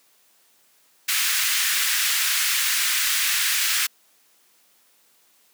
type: high-pass noise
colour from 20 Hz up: pink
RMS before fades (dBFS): -22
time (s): 1.08-3.87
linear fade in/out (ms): 10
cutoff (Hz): 1600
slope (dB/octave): 24
effects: white hiss -60 dBFS RMS until 5.53 s + high-pass 200 Hz 12 dB/octave